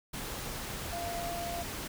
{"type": "tone in noise", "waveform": "sine", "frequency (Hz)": 689, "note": "F5", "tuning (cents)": -24, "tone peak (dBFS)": -36, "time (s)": [0.92, 1.63], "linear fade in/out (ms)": 10, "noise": "pink", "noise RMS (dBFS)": -39, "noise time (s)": [0.13, 1.88], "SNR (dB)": 0, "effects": []}